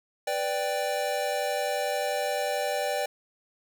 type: chord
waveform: square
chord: G major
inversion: first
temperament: equal with one note detuned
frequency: 495.9 / 587.3 / 784 Hz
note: B4 / D5 / G5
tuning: +7 / 0 / 0 cents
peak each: -34 / -30 / -32 dBFS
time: 0.27-3.06 s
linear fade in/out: 5 ms
effects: none